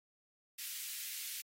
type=high-pass noise; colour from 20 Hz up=white; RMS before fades=-43 dBFS; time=0.58-1.42 s; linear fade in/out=10 ms; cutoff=1900 Hz; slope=24 dB/octave; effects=AAC 48 kbps